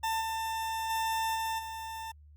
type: tone with level steps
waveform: 40% pulse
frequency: 894 Hz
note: A5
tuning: 27 cents sharp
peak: -28 / -31 / -28 / -30 / -37 dBFS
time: 0.03-2.12 s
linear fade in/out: 10 ms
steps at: 0.2 / 0.89 / 1.34 / 1.58 s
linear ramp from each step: 20 ms
effects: added 74 Hz sine -52 dBFS peak until 2.36 s + Opus 48 kbps